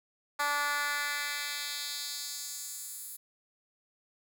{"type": "tone with high-pass filter sweep", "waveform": "10% pulse", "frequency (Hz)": 290, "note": "D4", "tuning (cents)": -22, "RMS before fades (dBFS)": -35, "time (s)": [0.39, 3.17], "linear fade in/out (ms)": 10, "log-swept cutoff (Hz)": [1000, 11000], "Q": 1.4, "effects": []}